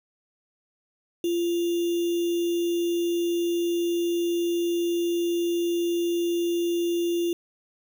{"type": "tone with sample-and-hold", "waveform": "sine", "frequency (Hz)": 344, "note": "F4", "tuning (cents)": -26, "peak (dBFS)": -22, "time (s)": [1.24, 7.33], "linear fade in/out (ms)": 2, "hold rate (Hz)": 3150, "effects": []}